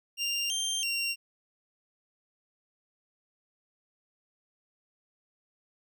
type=tone with pitch steps; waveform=25% pulse; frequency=2789 / 3162 / 2759 Hz; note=F7 / G7 / F7; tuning=-3 / +14 / -22 cents; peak=-25 dBFS; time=0.17-1.16 s; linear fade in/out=50 ms; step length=330 ms; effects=none